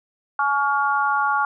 harmonic tone, 281.8 Hz, C#4, 29 cents sharp, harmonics 3 / 4 / 5, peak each -22 / -22 / -22 dBFS, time 0.39-1.45 s, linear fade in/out 2 ms, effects none

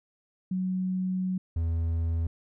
sine / triangle tone pair in turn, 185.5 / 82.63 Hz, F#3 / E2, +5 / +5 cents, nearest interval octave + major second, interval 1400 cents, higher first, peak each -26 / -23 dBFS, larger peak second, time 0.51-1.38 / 1.56-2.27 s, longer first, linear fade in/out 5 ms, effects none

